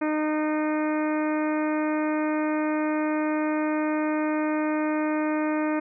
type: harmonic tone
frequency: 306.5 Hz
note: D#4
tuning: 26 cents flat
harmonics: 1 / 2 / 3 / 4 / 5 / 6 / 7 / 8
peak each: -24 / -30 / -34 / -36 / -38 / -40 / -41 / -42 dBFS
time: 0.01-5.8 s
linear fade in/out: 10 ms
effects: none